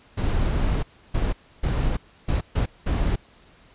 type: noise bursts at uneven times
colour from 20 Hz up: brown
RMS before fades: -22 dBFS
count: 6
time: 0.17-0.83 / 1.14-1.33 / 1.63-1.97 / 2.28-2.41 / 2.55-2.66 / 2.86-3.16 s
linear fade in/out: 10 ms
effects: pink hiss -54 dBFS RMS until 3.74 s + resampled to 8000 Hz